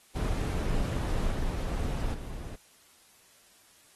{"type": "noise with level steps", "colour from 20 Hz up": "brown", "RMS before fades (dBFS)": [-29, -31, -39], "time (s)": [0.15, 2.56], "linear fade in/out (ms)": 10, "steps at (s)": [1.31, 2.14], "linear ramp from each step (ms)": 2, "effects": ["white hiss -60 dBFS RMS until 3.95 s", "AAC 32 kbps"]}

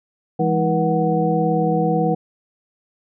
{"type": "tone cluster", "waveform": "sine", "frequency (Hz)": [166.6, 204.8, 318.9, 481.4, 743], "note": ["E3", "G#3", "D#4", "B4", "F#5"], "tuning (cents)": [19, -24, 43, -44, 7], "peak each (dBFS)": [-20, -25, -24, -21, -22], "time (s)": [0.39, 2.15], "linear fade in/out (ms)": 10, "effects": []}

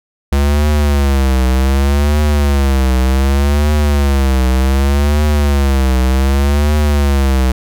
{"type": "tone with vibrato", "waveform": "square", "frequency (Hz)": 69.3, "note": "C#2", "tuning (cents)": 0, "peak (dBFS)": -10, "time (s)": [0.32, 7.52], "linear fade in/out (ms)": 5, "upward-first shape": "triangle", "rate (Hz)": 0.66, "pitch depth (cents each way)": 150, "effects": []}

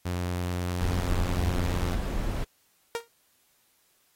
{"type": "tone", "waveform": "sawtooth", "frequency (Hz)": 89, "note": "F2", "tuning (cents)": 33, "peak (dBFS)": -24, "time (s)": [0.05, 1.95], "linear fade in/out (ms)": 10}
{"type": "noise", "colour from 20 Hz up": "brown", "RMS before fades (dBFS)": -29, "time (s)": [0.81, 2.44], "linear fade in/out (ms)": 2}
{"type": "tone with exponential decay", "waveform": "sawtooth", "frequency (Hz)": 465.7, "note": "A#4", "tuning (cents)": -2, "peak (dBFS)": -22, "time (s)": [2.95, 3.08], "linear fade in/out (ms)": 0, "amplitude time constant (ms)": 27}
{"effects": ["white hiss -67 dBFS RMS until 4.15 s", "AAC 48 kbps"]}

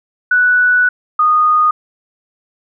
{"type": "tone pair in turn", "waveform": "sine", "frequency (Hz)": [1480, 1233.7], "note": ["F#6", "D#6"], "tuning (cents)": [0, -15], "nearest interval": "minor third", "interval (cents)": 315, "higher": "first", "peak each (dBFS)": -8, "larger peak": "neither", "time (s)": [[0.31, 0.89], [1.19, 1.71]], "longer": "first", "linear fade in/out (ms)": 5, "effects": []}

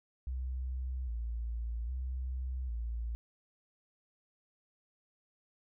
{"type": "tone with vibrato", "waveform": "sine", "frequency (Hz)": 60.6, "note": "B1", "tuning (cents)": -32, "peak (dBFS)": -34, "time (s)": [0.27, 3.15], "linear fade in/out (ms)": 0, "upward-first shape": "square", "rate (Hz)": 0.62, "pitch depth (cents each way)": 89, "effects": []}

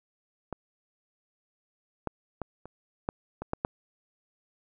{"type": "clicks", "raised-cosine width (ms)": 1, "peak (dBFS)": [-20, -16, -19, -29, -14, -21, -14, -12], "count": 8, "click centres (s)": [0.527, 2.073, 2.417, 2.656, 3.089, 3.42, 3.534, 3.649], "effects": []}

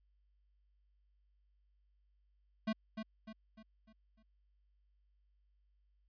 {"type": "tone with echo", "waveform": "square", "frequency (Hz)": 219.1, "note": "A3", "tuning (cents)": -7, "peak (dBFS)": -33, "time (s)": [2.67, 2.73], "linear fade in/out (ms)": 10, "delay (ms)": 300, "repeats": 5, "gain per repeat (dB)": -7, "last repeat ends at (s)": 4.23, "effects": ["added 50 Hz sine -70 dBFS peak until 6.08 s", "resampled to 11025 Hz"]}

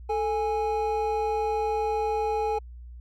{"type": "tone pair together", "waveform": "triangle", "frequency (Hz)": [440, 827.5], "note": ["A4", "G#5"], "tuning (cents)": [0, -6], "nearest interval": "major seventh", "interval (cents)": 1094, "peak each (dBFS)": -25, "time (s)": [0.09, 2.59], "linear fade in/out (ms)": 10, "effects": ["added 60 Hz sine -40 dBFS peak until 3 s"]}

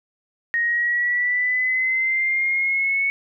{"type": "linear sweep", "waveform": "sine", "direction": "up", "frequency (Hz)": [1864.7, 2217], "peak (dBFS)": -18, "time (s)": [0.54, 3.1], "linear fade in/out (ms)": 0, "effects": []}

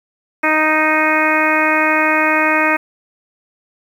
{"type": "harmonic tone", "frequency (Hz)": 310.8, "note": "D#4", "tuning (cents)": -2, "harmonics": [1, 2, 3, 4, 5, 6, 7, 8], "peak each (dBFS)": [-20, -20, -20, -20, -20, -20, -20, -20], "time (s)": [0.43, 2.77], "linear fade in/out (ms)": 10, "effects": ["7-bit"]}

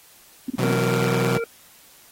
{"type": "tone bursts", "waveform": "sine", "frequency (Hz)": 256.1, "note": "C4", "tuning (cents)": -37, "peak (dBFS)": -22, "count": 6, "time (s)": [0.48, 0.772], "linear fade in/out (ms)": 5, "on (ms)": 22, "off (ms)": 32}
{"type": "chord", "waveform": "sawtooth", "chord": "B suspended fourth", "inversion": "none", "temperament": "equal with one note detuned", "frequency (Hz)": [126.58, 164.81, 185], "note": ["B2", "E3", "F#3"], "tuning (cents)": [43, 0, 0], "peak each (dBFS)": [-19, -24, -21], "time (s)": [0.58, 1.38], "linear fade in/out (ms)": 10}
{"type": "harmonic tone", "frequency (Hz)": 463.6, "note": "A#4", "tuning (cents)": -10, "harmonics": [1, 3, 5], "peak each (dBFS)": [-24, -32, -36], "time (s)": [0.63, 1.44], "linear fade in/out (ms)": 2}
{"effects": ["white hiss -51 dBFS RMS until 2.11 s", "AAC 48 kbps"]}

